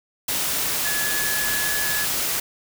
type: tone in noise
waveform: sine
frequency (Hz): 1700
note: G#6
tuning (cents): +40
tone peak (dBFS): -26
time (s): 0.85-2.05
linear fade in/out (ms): 5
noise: white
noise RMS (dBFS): -24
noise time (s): 0.28-2.4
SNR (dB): -5
effects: none